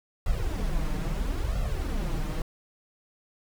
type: noise with flanger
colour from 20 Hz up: brown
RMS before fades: -28 dBFS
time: 0.26-2.42 s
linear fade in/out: 2 ms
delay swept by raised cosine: 1.5 to 6.6 ms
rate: 0.75 Hz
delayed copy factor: +0.8
effects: none